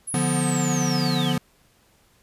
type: linear sweep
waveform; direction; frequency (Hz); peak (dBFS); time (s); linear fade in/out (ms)
sine; down; 10780 to 2885; -28; 0.07-1.33; 10
type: chord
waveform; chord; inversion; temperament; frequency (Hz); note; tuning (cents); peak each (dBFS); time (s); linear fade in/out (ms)
square; B diminished; first; equal with one note detuned; 146.41 / 174.61 / 246.9; D3 / F3 / B3; -5 / 0 / 0; -26; 0.14-1.38; 2
effects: pink hiss -60 dBFS RMS until 2.22 s + resampled to 32000 Hz